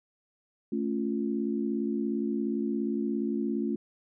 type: chord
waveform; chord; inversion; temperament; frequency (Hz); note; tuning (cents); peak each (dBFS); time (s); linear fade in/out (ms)
sine; A augmented; none; equal; 220 / 277.2 / 349.2; A3 / C#4 / E#4; 0 / 0 / 0; -30 / -32 / -33; 0.72-3.76; 5
effects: none